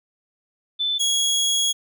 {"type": "tone pair in turn", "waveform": ["sine", "25% pulse"], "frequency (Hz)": [3520, 3323], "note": ["A7", "G#7"], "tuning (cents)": [0, 0], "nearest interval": "minor second", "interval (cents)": 100, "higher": "first", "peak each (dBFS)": [-20, -15], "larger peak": "second", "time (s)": [[0.79, 0.99], [0.99, 1.73]], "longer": "second", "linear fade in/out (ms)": 20, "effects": []}